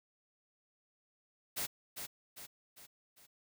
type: noise with echo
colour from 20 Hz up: white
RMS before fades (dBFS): -37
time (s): 1.56-1.67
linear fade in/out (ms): 20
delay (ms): 400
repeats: 4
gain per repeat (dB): -6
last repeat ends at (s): 3.27
effects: none